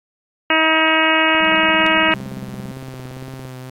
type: harmonic tone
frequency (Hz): 318.2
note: D#4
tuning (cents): +39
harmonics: 1 / 2 / 3 / 4 / 5 / 6 / 7 / 8 / 9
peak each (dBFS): -21 / -21 / -21 / -21 / -21 / -21 / -21 / -21 / -21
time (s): 0.5-2.14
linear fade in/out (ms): 2
type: click train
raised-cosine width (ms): 2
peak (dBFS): -22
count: 38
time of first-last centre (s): 1.35-3.452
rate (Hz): 17.6
type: tone with tremolo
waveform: sine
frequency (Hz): 198.5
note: G3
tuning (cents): +22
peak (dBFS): -27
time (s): 1.42-2.72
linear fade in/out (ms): 5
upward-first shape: square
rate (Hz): 19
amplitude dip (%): 75
type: tone with vibrato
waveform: sawtooth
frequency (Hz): 130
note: C3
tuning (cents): -11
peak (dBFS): -27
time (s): 2.13-3.7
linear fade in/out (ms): 5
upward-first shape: triangle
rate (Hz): 1.9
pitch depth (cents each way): 29
effects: AAC 64 kbps